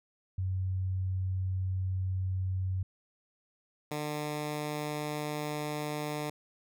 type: tone pair in turn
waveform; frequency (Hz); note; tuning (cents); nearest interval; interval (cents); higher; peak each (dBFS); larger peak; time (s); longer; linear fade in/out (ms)
sine / 10% pulse; 93.6 / 149.74; F#2 / D3; +20 / +34; minor sixth; 814; second; -29 / -25; second; 0.38-2.83 / 3.91-6.3; first; 5
effects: none